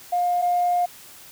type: tone pair in turn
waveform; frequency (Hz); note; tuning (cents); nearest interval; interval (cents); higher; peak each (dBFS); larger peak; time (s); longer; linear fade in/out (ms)
sine; 709 / 709; F5 / F5; +26 / +26; unison; 0; neither; -18 / -17; second; 0.12-0.42 / 0.42-0.86; second; 10
effects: tanh soft clip ceiling -13 dBFS + white hiss -45 dBFS RMS until 1.31 s